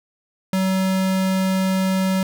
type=tone; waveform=square; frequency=189.3 Hz; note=F#3; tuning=40 cents sharp; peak=-18 dBFS; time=0.53-2.23 s; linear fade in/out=2 ms; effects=none